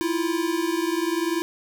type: tone pair together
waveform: square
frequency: 325 / 345.5 Hz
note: E4 / F4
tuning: -24 / -19 cents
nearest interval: minor second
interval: 105 cents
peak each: -26 dBFS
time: 0.01-1.42 s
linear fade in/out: 0 ms
effects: none